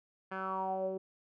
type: tone with low-pass filter sweep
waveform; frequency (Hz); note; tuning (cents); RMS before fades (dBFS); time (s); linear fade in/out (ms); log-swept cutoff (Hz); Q
10% pulse; 190; F#3; +46; -36; 0.31-0.98; 10; 1800 to 430; 6.1
effects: none